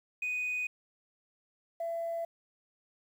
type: tone pair in turn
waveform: sine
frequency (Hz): 2489 / 670.6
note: D#7 / E5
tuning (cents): 0 / +30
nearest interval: octave + major seventh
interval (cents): 2270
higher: first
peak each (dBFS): -29 / -31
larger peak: first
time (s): 0.22-0.67 / 1.8-2.25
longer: neither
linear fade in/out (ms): 5
effects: tanh soft clip ceiling -29 dBFS + 10-bit